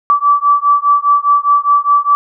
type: beating tone pair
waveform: sine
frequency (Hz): 1154 / 1158.9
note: D6 / D6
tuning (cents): -31 / -23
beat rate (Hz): 4.9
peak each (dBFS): -11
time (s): 0.1-2.15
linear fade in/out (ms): 0
effects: none